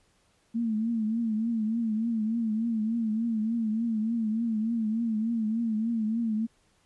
sine tone with vibrato, 223.9 Hz, A3, 30 cents sharp, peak -25 dBFS, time 0.54-6.47 s, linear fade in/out 20 ms, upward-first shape triangle, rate 3.4 Hz, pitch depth 99 cents each way, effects pink hiss -67 dBFS RMS until 6.85 s + resampled to 24000 Hz

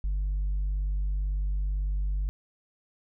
sine tone with tanh clipping, 49 Hz, G1, in tune, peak -26 dBFS, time 0.04-2.29 s, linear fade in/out 0 ms, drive 1 dB, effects none

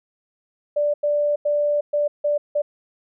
sine tone bursts at uneven times, 587.3 Hz, D5, in tune, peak -17 dBFS, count 6, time 0.76-0.94 / 1.03-1.36 / 1.45-1.81 / 1.93-2.08 / 2.24-2.38 / 2.55-2.62 s, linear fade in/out 10 ms, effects none

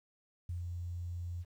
sine tone with ADSR envelope, 87.31 Hz, F2, in tune, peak -35 dBFS, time 0.49-1.45 s, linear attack 4 ms, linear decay 120 ms, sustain -2 dB, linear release 42 ms, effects 11-bit

